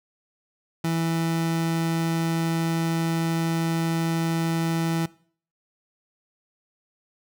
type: tone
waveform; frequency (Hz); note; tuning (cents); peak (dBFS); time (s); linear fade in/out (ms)
30% pulse; 164.81; E3; 0; -20; 0.84-5.06; 5
effects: noise-tail reverb RT60 0.5 s tail -21 dB re dry